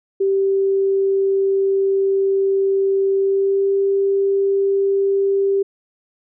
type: tone with pitch glide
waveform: sine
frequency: 389.9 to 393.7 Hz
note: G4 to G4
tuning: -9 to +8 cents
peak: -14 dBFS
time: 0.2-5.63 s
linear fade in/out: 10 ms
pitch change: +17 cents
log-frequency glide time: 3.16-3.71 s
effects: none